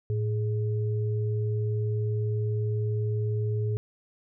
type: tone pair together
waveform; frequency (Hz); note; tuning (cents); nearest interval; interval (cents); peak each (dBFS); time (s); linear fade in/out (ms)
sine; 110 / 417.6; A2 / G#4; 0 / +10; octave + major seventh; 2310; -25 / -34; 0.1-3.77; 0
effects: none